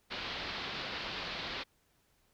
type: low-pass noise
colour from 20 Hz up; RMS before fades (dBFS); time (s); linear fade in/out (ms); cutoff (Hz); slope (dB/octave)
white; -40; 0.1-1.64; 20; 4500; 48
effects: pink hiss -72 dBFS RMS until 2.33 s